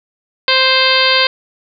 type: harmonic tone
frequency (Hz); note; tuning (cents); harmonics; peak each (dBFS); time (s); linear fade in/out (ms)
523.3; C5; 0; 1 / 2 / 3 / 4 / 5 / 6 / 7 / 8 / 9; -18 / -18 / -18 / -18 / -18 / -18 / -18 / -18 / -18; 0.48-1.27; 2
effects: none